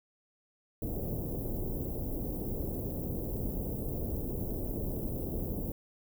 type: band-stop noise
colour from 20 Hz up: pink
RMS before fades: -35 dBFS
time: 0.82-5.72 s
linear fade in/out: 2 ms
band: 520 to 16000 Hz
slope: 24 dB/octave
effects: none